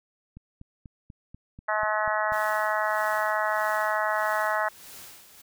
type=click train; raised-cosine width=5 ms; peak=-31 dBFS; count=9; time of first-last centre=0.37-2.321 s; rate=4.1 Hz
type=harmonic tone; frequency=213.6 Hz; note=G#3; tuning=49 cents sharp; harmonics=3 / 4 / 5 / 6 / 7 / 8 / 9; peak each=-29 / -30 / -31 / -32 / -32 / -33 / -34 dBFS; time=1.68-4.69 s; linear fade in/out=10 ms
type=noise with tremolo; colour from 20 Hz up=white; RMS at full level=-44 dBFS; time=2.32-5.42 s; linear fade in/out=10 ms; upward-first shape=sine; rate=1.6 Hz; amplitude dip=65%
effects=none